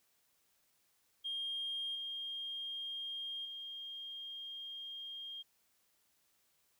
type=tone with level steps; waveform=sine; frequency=3220 Hz; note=G7; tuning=46 cents sharp; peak=-36 / -39 / -43 dBFS; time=1.24-5.43 s; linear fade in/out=20 ms; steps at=1.95 / 3.45 s; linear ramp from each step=2 ms; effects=tanh soft clip ceiling -32 dBFS + white hiss -75 dBFS RMS until 6.79 s